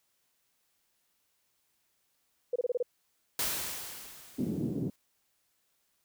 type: tone bursts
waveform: sine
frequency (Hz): 490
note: B4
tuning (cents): -14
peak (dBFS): -26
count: 6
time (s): 2.53-2.828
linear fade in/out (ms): 5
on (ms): 28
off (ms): 26
type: noise with exponential decay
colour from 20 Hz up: white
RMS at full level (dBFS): -30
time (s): 3.39-4.96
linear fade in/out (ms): 2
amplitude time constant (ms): 340
type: band-pass noise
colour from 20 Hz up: white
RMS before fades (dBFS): -33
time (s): 4.38-4.9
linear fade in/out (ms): 5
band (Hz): 130 to 300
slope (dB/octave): 24
effects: white hiss -75 dBFS RMS until 6.04 s